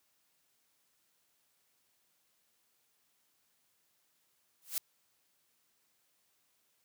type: noise with exponential growth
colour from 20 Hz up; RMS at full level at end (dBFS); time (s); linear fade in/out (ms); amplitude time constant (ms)
blue; -30; 4.62-4.78; 0; 34
effects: white hiss -75 dBFS RMS until 6.84 s + high-pass 80 Hz 12 dB/octave